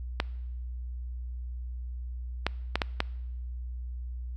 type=clicks; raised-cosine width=0.3 ms; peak=-9 dBFS; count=5; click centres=0.201 / 2.466 / 2.756 / 2.818 / 3.004 s; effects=noise-tail reverb RT60 1.0 s tail -24 dB re dry + added 61 Hz sine -34 dBFS peak until 4.36 s